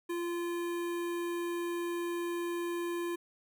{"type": "tone with notch filter", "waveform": "square", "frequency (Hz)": 345, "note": "F4", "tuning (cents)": -21, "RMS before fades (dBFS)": -35, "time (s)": [0.09, 3.16], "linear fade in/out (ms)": 10, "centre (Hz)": 5000, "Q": 1.2, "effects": []}